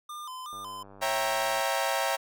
square tone with vibrato, 1108.7 Hz, C#6, in tune, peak -38 dBFS, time 0.09-0.83 s, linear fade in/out 5 ms, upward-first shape square, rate 2.7 Hz, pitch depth 140 cents each way
click train, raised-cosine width 1 ms, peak -36 dBFS, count 107, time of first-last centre 0.53-1.602 s, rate 98.9 Hz
sawtooth chord, C# diminished seventh, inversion none, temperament equal with one note detuned, 546.7 / 659.3 / 784 / 932.3 Hz, C#5 / E5 / G5 / Bb5, -24 / 0 / 0 / 0 cents, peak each -28 dBFS, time 1.01-2.17 s, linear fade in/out 20 ms
effects none

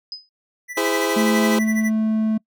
sine tone with exponential decay, 5020 Hz, D#8, 15 cents sharp, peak -25 dBFS, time 0.12-0.29 s, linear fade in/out 1 ms, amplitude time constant 36 ms
square tone with tremolo, 1975.5 Hz, B6, in tune, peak -24 dBFS, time 0.68-1.92 s, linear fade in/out 50 ms, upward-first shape sine, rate 12 Hz, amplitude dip 85%
sawtooth chord, E augmented, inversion none, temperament just, 329.6 / 412 / 515 Hz, E4 / G#4 / B#4, 0 / -14 / -28 cents, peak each -20 / -19 / -20 dBFS, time 0.77-1.59 s, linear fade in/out 5 ms
triangle tone, 218.7 Hz, A3, 10 cents flat, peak -15 dBFS, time 1.16-2.38 s, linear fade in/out 10 ms
effects noise-tail reverb RT60 0.1 s tail -25 dB re dry

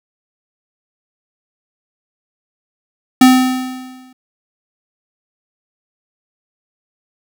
square tone with exponential decay, 256.6 Hz, C4, 34 cents flat, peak -3 dBFS, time 3.21-4.13 s, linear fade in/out 5 ms, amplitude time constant 200 ms, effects none

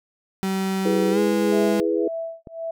35% pulse tone with pitch glide, 191.5 to 206.4 Hz, G3 to G#3, -40 to -10 cents, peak -20 dBFS, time 0.43-1.8 s, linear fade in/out 0 ms, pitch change +130 cents, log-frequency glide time 1.11-1.19 s
sine chord, E major, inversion none, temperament equal, 329.6 / 415.3 / 493.9 Hz, E4 / G#4 / B4, 0 / 0 / 0 cents, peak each -23 / -23 / -24 dBFS, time 0.85-2.08 s, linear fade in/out 5 ms
sine tone with tremolo, 659.3 Hz, E5, in tune, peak -25 dBFS, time 1.52-2.71 s, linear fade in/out 5 ms, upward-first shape sine, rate 1.9 Hz, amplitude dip 100%
click, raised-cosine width 2 ms, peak -23 dBFS, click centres 2.472 s
effects none

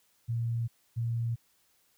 sine tone pair in turn, 116.54 / 116.54 Hz, A#2 / A#2, 0 / 0 cents, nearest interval unison, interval 0 cents, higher neither, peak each -28 dBFS, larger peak neither, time 0.28-0.68 / 0.96-1.36 s, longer neither, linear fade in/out 20 ms, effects white hiss -69 dBFS RMS until 1.97 s

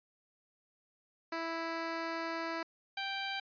10% pulse tone pair in turn, 329.6 / 783.9 Hz, E4 / G5, 0 / 0 cents, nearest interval octave + minor third, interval 1500 cents, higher second, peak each -27 dBFS, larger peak neither, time 1.32-2.63 / 2.97-3.4 s, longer first, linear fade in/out 5 ms, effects resampled to 11025 Hz

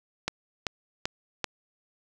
click train, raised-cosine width 0.2 ms, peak -10 dBFS, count 4, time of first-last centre 0.28-1.443 s, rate 2.58 Hz, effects none

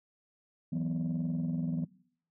sine chord, E suspended second, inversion none, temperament just, 164.81 / 185.42 / 247.2 Hz, E3 / F#3 / B3, 0 / +4 / +2 cents, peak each -31 / -35 / -33 dBFS, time 0.72-1.85 s, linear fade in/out 10 ms, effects noise-tail reverb RT60 0.6 s tail -22 dB re dry + tanh soft clip ceiling -26 dBFS

